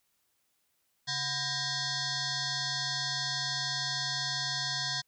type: tone with frequency modulation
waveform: sine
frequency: 138.59 Hz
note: C#3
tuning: in tune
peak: -30 dBFS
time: 1.07-5.02 s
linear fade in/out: 20 ms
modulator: 867 Hz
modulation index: 6.4
effects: white hiss -75 dBFS RMS until 5.07 s